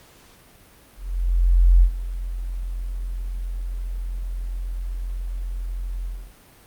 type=tone with ADSR envelope; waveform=sine; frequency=43.73 Hz; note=F1; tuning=3 cents sharp; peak=-9 dBFS; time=0.96-6.32 s; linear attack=860 ms; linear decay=81 ms; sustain=-16 dB; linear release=260 ms; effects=pink hiss -51 dBFS RMS until 6.66 s + Opus 48 kbps